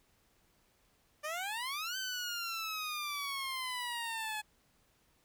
15% pulse exponential two-way sweep, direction up then down, 587 to 1549 to 845 Hz, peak -30 dBFS, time 1.23-4.42 s, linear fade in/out 20 ms, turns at 1.97 s, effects pink hiss -71 dBFS RMS until 5.24 s

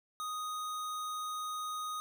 square tone, 1244.5 Hz, D#6, in tune, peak -37 dBFS, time 0.2-2 s, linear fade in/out 0 ms, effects none

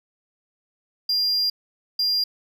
triangle tone bursts at uneven times, 4800 Hz, D8, 37 cents sharp, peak -18 dBFS, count 2, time 1.09-1.5 / 1.99-2.24 s, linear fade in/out 5 ms, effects none

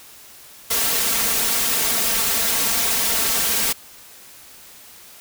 white noise with comb filter, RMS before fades -20 dBFS, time 0.7-3.73 s, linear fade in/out 10 ms, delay 4.4 ms, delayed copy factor +0.7, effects white hiss -44 dBFS RMS until 5.2 s

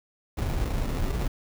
brown noise with sample-and-hold, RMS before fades -27 dBFS, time 0.37-1.28 s, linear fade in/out 10 ms, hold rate 1575 Hz, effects none

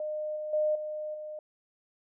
sine tone with level steps, 610 Hz, D#5, 34 cents flat, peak -31 / -33 / -24 / -33 / -37 dBFS, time 0-1.39 s, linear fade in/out 2 ms, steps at 0.36 / 0.53 / 0.75 / 1.14 s, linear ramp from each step 5 ms, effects none

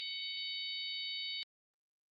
harmonic tone with a mistuned harmonic, 753 Hz, F#5, 30 cents sharp, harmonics 3 / 4 / 5 / 6, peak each -46 / -44 / -42 / -43 dBFS, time 0-1.43 s, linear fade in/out 0 ms, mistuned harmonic 3, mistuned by -25 cents, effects Opus 24 kbps

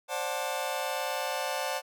sawtooth chord, D dominant seventh, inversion third, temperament just, 528.6 / 587.3 / 734.2 / 881 Hz, C5 / D5 / F#5 / A5, +18 / 0 / -14 / +2 cents, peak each -32 dBFS, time 0.08-1.82 s, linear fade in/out 50 ms, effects none

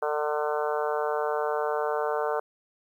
harmonic tone, 150 Hz, D3, 37 cents sharp, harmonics 3 / 4 / 5 / 6 / 7 / 8 / 9 / 10, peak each -29 / -31 / -33 / -35 / -36 / -37 / -38 / -39 dBFS, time 0.02-2.4 s, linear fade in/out 5 ms, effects 10-bit

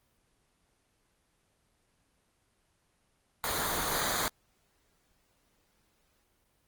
pink noise with comb filter, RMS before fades -31 dBFS, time 3.44-4.28 s, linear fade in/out 0 ms, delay 0.37 ms, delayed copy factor -0.7, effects pink hiss -72 dBFS RMS until 6.67 s + Opus 24 kbps

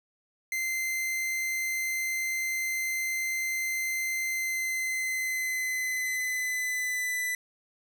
45% pulse tone with pitch glide, 2077 to 1993.5 Hz, C7 to B6, -13 to +16 cents, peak -28 dBFS, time 0.52-7.35 s, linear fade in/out 2 ms, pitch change -71 cents, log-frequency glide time 4.28-7.24 s, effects none

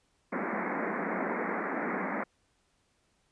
pink band-pass noise, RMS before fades -33 dBFS, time 0.32-2.24 s, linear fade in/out 10 ms, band 180 to 2200 Hz, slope 96 dB/octave, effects pink hiss -72 dBFS RMS until 3.31 s + resampled to 22050 Hz

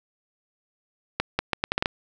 accelerating click train, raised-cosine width 0.3 ms, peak -6 dBFS, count 8, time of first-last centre 1.2-1.859 s, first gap 190 ms, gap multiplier 0.75, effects none

